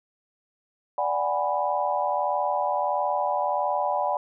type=chord; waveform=sine; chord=G# half-diminished seventh; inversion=second; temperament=equal with one note detuned; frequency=587.3 / 740 / 821.5 / 987.8 Hz; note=D5 / F#5 / G#5 / B5; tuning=0 / 0 / -19 / 0 cents; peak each=-28 dBFS; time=0.98-4.17 s; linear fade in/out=2 ms; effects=none